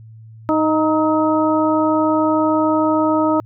harmonic tone with a mistuned harmonic, 311.1 Hz, D#4, in tune, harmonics 1 / 2 / 3 / 4, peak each -16 / -19 / -21 / -22 dBFS, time 0.49-3.4 s, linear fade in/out 0 ms, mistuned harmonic 4, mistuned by +37 cents, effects added 111 Hz sine -37 dBFS peak until 3.45 s

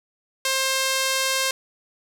sawtooth tone with band-pass filter, 530 Hz, C5, 22 cents sharp, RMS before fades -23 dBFS, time 0.45-1.51 s, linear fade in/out 2 ms, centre 6100 Hz, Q 0.51, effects 8-bit

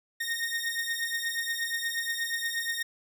sawtooth beating tone pair, 1845 / 1853.4 Hz, A#6 / A#6, -18 / -10 cents, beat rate 8.4 Hz, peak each -29 dBFS, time 0.2-2.83 s, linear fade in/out 10 ms, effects none

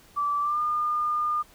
sine tone with pitch glide, 1161 to 1211.7 Hz, D6 to D#6, -20 to -46 cents, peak -23 dBFS, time 0.16-1.43 s, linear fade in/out 20 ms, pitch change +74 cents, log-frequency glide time 0.41-0.6 s, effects pink hiss -55 dBFS RMS until 1.54 s

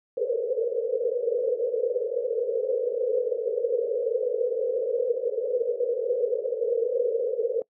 white band-pass noise, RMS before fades -26 dBFS, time 0.17-7.62 s, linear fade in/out 2 ms, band 450 to 510 Hz, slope 96 dB/octave, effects noise-tail reverb RT60 0.1 s tail -23 dB re dry

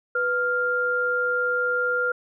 sine tone pair together, 493.9 / 1398.7 Hz, B4 / F6, 0 / +2 cents, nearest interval octave + tritone, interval 1802 cents, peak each -26 / -22 dBFS, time 0.15-2.12 s, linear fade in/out 5 ms, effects none

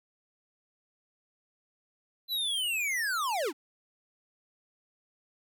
square linear sweep, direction down, 4057 to 250.2 Hz, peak -29 dBFS, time 2.28-3.53 s, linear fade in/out 50 ms, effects none

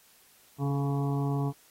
harmonic tone with a mistuned harmonic, 140 Hz, C#3, 18 cents sharp, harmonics 1 / 2 / 3 / 5 / 6 / 7 / 8, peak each -27 / -33 / -37 / -41 / -43 / -44 / -45 dBFS, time 0.58-1.53 s, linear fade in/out 50 ms, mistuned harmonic 3, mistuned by +23 cents, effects white hiss -60 dBFS RMS until 1.7 s + AAC 48 kbps

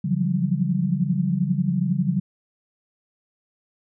sine tone cluster, 141.8 / 171 / 181.2 / 193.4 Hz, C#3 / F3 / F#3 / G3, +40 / -36 / -36 / -23 cents, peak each -25 dBFS, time 0.04-2.2 s, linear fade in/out 10 ms, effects none

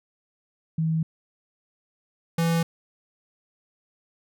sine / square tone pair in turn, 160.7 / 166.59 Hz, E3 / E3, -44 / +19 cents, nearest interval minor second, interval 63 cents, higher second, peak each -21 dBFS, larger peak neither, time 0.78-1.03 / 2.38-2.63 s, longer neither, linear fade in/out 5 ms, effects none

